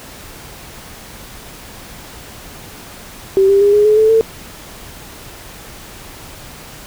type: tone with pitch steps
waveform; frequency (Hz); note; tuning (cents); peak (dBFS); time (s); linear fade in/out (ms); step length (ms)
sine; 386.9 / 396.4 / 406.1 / 416.1 / 426.3 / 436.8 / 447.5; G4 / G4 / G#4 / G#4 / G#4 / A4 / A4; -23 / +19 / -39 / +3 / +45 / -13 / +29; -7; 3.37-4.21; 0; 120
effects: pink hiss -35 dBFS RMS until 6.86 s